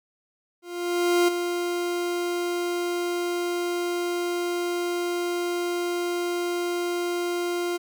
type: tone with ADSR envelope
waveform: 40% pulse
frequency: 350 Hz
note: F4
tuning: 4 cents sharp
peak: -16 dBFS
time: 0.62-7.78 s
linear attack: 660 ms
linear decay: 10 ms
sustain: -8 dB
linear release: 21 ms
effects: none